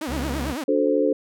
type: tone with vibrato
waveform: sawtooth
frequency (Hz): 277.2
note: C#4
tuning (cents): 0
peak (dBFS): -23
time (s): 0.01-0.64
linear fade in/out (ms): 5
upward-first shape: sine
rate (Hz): 9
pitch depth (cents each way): 270
type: tone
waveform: sawtooth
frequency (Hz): 68.9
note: C#2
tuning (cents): -10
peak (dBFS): -23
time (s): 0.07-0.55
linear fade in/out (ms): 50
type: chord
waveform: sine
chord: D dominant seventh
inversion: none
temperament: equal with one note detuned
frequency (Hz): 293.7 / 367 / 440 / 523.3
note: D4 / F#4 / A4 / C5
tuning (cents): 0 / -14 / 0 / 0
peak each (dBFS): -22 / -27 / -22 / -22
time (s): 0.68-1.13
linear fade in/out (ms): 5
effects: none